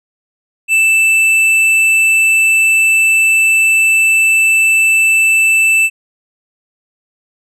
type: tone with hard clipping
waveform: sine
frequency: 2647 Hz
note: E7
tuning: 7 cents sharp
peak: -9 dBFS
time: 0.68-5.9 s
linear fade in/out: 50 ms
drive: 7 dB
effects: none